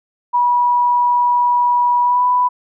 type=tone with pitch glide; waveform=sine; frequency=972 to 990.7 Hz; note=B5 to B5; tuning=-28 to +5 cents; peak=-11 dBFS; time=0.33-2.49 s; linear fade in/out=20 ms; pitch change=+33 cents; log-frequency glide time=2.02-2.23 s; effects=none